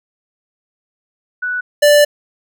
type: tone pair in turn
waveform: sine / square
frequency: 1480 / 587.3 Hz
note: F#6 / D5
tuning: 0 / 0 cents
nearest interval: octave + major third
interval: 1600 cents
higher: first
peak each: -17 / -7 dBFS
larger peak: second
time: 1.42-1.61 / 1.82-2.05 s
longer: second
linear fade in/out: 10 ms
effects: none